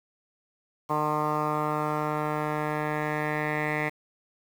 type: tone with low-pass filter sweep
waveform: 10% pulse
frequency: 151.5 Hz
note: D#3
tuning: 46 cents flat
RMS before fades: -28 dBFS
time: 0.89-3.9 s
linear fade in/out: 20 ms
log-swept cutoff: 1100 to 2000 Hz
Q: 5.6
effects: 8-bit